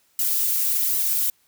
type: noise with flanger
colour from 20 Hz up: violet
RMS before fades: -22 dBFS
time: 0.19-1.3 s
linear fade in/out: 2 ms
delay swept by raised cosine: 0.98 to 6.48 ms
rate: 1.3 Hz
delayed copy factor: +1
effects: white hiss -63 dBFS RMS until 1.47 s